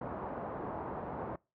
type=low-pass noise; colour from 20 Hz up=white; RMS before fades=-40 dBFS; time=0.01-1.36 s; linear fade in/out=5 ms; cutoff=1000 Hz; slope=24 dB/octave; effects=noise-tail reverb RT60 0.3 s tail -25 dB re dry + high-pass 60 Hz 12 dB/octave